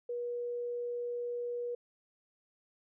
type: tone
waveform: sine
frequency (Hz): 481.9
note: B4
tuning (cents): -43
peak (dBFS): -34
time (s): 0.09-1.75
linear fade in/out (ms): 5
effects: none